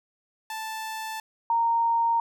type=tone pair in turn; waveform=sawtooth / sine; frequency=880 / 925.9 Hz; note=A5 / A#5; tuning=0 / -12 cents; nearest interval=minor second; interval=88 cents; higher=second; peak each=-28 / -20 dBFS; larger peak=second; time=0.5-1.2 / 1.5-2.2 s; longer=neither; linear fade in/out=2 ms; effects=none